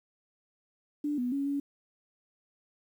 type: tone with pitch steps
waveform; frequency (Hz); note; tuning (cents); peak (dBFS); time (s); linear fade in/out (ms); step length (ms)
sine; 293.8 / 246.5 / 278.7 / 282.4; D4 / B3 / C#4 / C#4; +1 / -3 / +9 / +32; -28; 1.04-1.6; 5; 140
effects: 10-bit